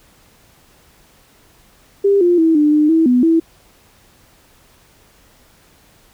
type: tone with pitch steps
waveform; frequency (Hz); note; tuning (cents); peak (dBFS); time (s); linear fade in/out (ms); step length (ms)
sine; 399 / 350.5 / 324.6 / 298.6 / 301.7 / 324.2 / 248.1 / 327.7; G4 / F4 / E4 / D4 / D4 / E4 / B3 / E4; +31 / +6 / -27 / +29 / +47 / -29 / +8 / -10; -9; 2.04-3.4; 10; 170
effects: pink hiss -51 dBFS RMS until 6.13 s